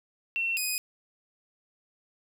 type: tone pair in turn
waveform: sine / 10% pulse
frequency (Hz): 2710 / 2498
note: E7 / D#7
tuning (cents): +47 / +6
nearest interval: minor second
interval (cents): 141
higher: first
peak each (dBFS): -26 / -19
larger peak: second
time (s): 0.36-0.57 / 0.57-0.78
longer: neither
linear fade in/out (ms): 0
effects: 10-bit